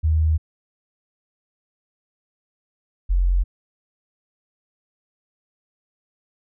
sine tone pair in turn, 78.8 / 44.71 Hz, D#2 / F1, +23 / +41 cents, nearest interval minor seventh, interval 982 cents, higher first, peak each -15 dBFS, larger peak neither, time 0.03-0.38 / 3.09-3.44 s, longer neither, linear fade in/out 20 ms, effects none

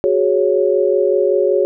sine chord, F# suspended second, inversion none, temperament equal, 370 / 415.3 / 554.4 Hz, F#4 / G#4 / C#5, 0 / 0 / 0 cents, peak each -16 dBFS, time 0.04-1.65 s, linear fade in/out 0 ms, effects none

